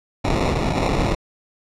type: noise with sample-and-hold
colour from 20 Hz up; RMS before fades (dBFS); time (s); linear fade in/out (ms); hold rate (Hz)
pink; -20; 0.24-1.15; 10; 1575
effects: low-pass 6000 Hz 12 dB/octave